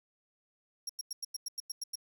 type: tone bursts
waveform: 30% pulse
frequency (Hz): 5588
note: F8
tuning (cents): 0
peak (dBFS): -31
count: 10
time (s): 0.87-1.956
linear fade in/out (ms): 5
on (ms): 24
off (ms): 94
effects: none